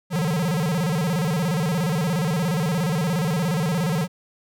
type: tone with vibrato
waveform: square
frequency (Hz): 164.81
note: E3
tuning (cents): 0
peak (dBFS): -21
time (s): 0.1-4.08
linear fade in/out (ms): 50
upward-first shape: square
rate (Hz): 17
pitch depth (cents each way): 180
effects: none